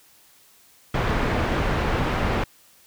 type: low-pass noise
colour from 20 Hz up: pink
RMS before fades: -23 dBFS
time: 0.94-2.44 s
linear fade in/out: 5 ms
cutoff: 2100 Hz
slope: 12 dB/octave
effects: white hiss -55 dBFS RMS until 2.86 s